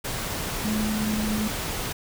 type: tone in noise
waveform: sine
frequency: 214.2 Hz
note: A3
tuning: 46 cents flat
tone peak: -24 dBFS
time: 0.64-1.48 s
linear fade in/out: 10 ms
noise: pink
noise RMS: -30 dBFS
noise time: 0.04-1.93 s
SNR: +3 dB
effects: none